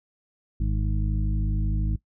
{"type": "harmonic tone with a mistuned harmonic", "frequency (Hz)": 51.91, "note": "G#1", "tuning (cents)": 0, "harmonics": [1, 2, 3, 4, 6], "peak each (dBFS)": [-23, -29, -33, -35, -39], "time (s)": [0.6, 1.96], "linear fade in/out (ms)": 5, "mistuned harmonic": 1, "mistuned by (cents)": -18, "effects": ["noise-tail reverb RT60 0.1 s tail -19 dB re dry"]}